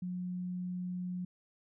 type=tone; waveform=sine; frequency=180.4 Hz; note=F#3; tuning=44 cents flat; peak=-35 dBFS; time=0.02-1.25 s; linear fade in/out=5 ms; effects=none